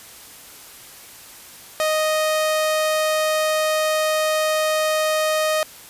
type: tone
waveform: sawtooth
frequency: 622 Hz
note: D#5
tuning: 1 cent flat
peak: -14 dBFS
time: 1.8-5.63 s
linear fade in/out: 0 ms
effects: white hiss -42 dBFS RMS until 5.89 s + resampled to 32000 Hz